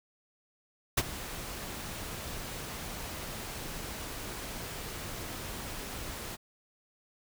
pink noise with ADSR envelope, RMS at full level -24 dBFS, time 0.97-6.37 s, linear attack 9 ms, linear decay 39 ms, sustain -16 dB, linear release 29 ms, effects none

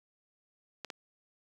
clicks, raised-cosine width 0.2 ms, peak -22 dBFS, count 2, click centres 0.847 / 0.902 s, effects high-pass 150 Hz 12 dB/octave + 8-bit

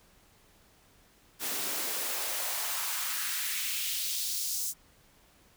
white noise with high-pass filter sweep, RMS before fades -33 dBFS, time 1.39-4.74 s, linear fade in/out 50 ms, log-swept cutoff 210 to 6800 Hz, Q 1.5, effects pink hiss -62 dBFS RMS until 5.56 s

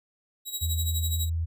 15% pulse tone with tremolo, 3853 Hz, B7, 44 cents flat, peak -21 dBFS, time 0.45-1.3 s, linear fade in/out 50 ms, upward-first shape sine, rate 12 Hz, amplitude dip 75%
sine tone, 82.41 Hz, E2, in tune, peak -25 dBFS, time 0.61-1.46 s, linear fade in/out 20 ms
effects none

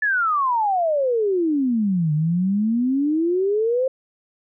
sine exponential two-way sweep, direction down then up, 1756 to 148.4 to 533 Hz, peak -17 dBFS, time 0.02-3.88 s, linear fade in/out 5 ms, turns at 2.13 s, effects none

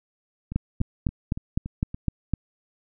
two click trains, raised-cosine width 5 ms, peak -10 / -20 dBFS, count 8 / 6, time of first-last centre 0.56-2.337 / 0.52-1.945 s, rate 3.94 / 3.51 Hz, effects none

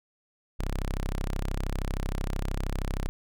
sawtooth tone, 33 Hz, C1, 16 cents sharp, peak -24 dBFS, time 0.59-3.09 s, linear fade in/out 0 ms, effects none

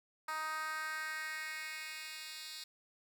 10% pulse tone with high-pass filter sweep, 312.4 Hz, D#4, 7 cents sharp, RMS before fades -42 dBFS, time 0.28-2.64 s, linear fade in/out 5 ms, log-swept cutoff 1100 to 3600 Hz, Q 2.6, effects none

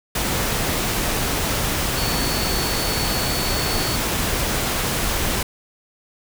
sine tone in noise, 4442 Hz, C#8, 3 cents sharp, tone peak -28 dBFS, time 1.97-3.96 s, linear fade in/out 5 ms, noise pink, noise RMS -22 dBFS, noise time 0.15-5.43 s, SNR -9 dB, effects none

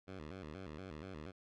10% pulse tone with vibrato, 84.9 Hz, F2, 48 cents flat, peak -38 dBFS, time 0.07-1.32 s, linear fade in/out 20 ms, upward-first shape square, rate 4.2 Hz, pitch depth 190 cents each way, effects low-pass 4000 Hz 12 dB/octave + Opus 48 kbps

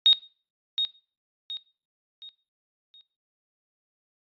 sine tone with echo, 3729 Hz, A#7, in tune, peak -13 dBFS, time 0.06-0.13 s, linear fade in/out 0 ms, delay 720 ms, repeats 4, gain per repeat -9 dB, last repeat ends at 3.01 s, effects noise-tail reverb RT60 0.4 s tail -21 dB re dry + resampled to 11025 Hz

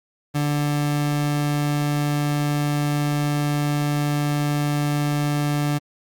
30% pulse tone, 146.5 Hz, D3, 4 cents flat, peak -17 dBFS, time 0.34-5.79 s, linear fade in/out 20 ms, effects Opus 48 kbps

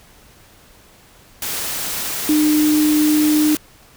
sine tone in noise, 303.3 Hz, D#4, 44 cents flat, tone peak -12 dBFS, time 2.29-3.55 s, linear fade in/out 2 ms, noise white, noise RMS -24 dBFS, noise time 1.42-3.57 s, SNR +9 dB, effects pink hiss -48 dBFS RMS until 3.96 s

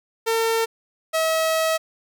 sawtooth tone pair in turn, 453 / 642.9 Hz, A#4 / E5, -50 / -43 cents, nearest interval tritone, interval 607 cents, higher second, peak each -15 dBFS, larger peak neither, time 0.26-0.66 / 1.13-1.78 s, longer second, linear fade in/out 20 ms, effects none

